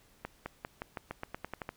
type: accelerating click train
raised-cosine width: 0.5 ms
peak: -22 dBFS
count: 12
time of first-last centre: 0.25-1.691 s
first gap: 210 ms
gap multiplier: 0.9
effects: pink hiss -64 dBFS RMS until 1.76 s